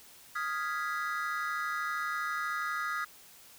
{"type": "chord", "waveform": "triangle", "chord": "F half-diminished seventh", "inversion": "third", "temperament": "equal", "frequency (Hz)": [1244.5, 1396.9, 1661.2, 1975.5], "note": ["Eb6", "F6", "Ab6", "Cb7"], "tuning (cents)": [0, 0, 0, 0], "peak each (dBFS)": [-33, -36, -36, -39], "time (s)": [0.35, 3.05], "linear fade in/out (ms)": 10, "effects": ["white hiss -55 dBFS RMS until 3.58 s"]}